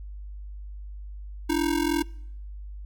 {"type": "ring-modulated tone", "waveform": "square", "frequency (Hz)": 312.6, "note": "D#4", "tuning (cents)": 8, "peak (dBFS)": -20, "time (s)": [1.49, 2.03], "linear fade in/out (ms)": 10, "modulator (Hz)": 21.5, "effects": ["noise-tail reverb RT60 0.8 s tail -26 dB re dry", "added 50 Hz sine -36 dBFS peak until 2.85 s"]}